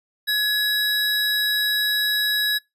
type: tone pair together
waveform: square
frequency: 1687 / 3880 Hz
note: G#6 / B7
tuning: +27 / -31 cents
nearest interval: octave + major second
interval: 1442 cents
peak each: -23 / -22 dBFS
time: 0.27-2.59 s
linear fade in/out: 20 ms
effects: noise-tail reverb RT60 0.2 s tail -25 dB re dry + resampled to 32000 Hz